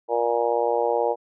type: harmonic tone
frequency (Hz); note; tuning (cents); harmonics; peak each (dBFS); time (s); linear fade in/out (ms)
118.2; A#2; +24; 3 / 4 / 5 / 6 / 7 / 8; -31 / -23 / -26 / -30 / -26 / -32; 0.08-1.16; 50
effects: none